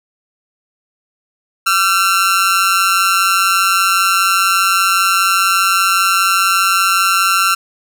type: tone with amplitude modulation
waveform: sawtooth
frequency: 1356 Hz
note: E6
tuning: 49 cents sharp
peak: -4 dBFS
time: 1.66-7.55 s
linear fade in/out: 10 ms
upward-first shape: sine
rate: 185 Hz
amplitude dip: 70%
effects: none